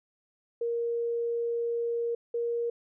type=tone pair in turn; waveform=sine; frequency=468.7 / 470.4 Hz; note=A#4 / A#4; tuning=+9 / +16 cents; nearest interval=unison; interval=7 cents; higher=second; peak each=-27 dBFS; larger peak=neither; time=0.61-2.15 / 2.34-2.7 s; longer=first; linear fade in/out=5 ms; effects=none